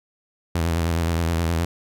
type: tone with vibrato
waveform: sawtooth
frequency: 83.4 Hz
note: E2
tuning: 21 cents sharp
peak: -16 dBFS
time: 0.55-1.65 s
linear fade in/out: 5 ms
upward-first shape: square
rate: 9.6 Hz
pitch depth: 46 cents each way
effects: none